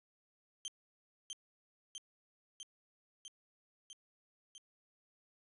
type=tone with echo; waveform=25% pulse; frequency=3136 Hz; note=G7; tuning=in tune; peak=-36 dBFS; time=0.65-0.68 s; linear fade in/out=0 ms; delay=650 ms; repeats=6; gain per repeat=-2 dB; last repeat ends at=4.58 s; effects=resampled to 24000 Hz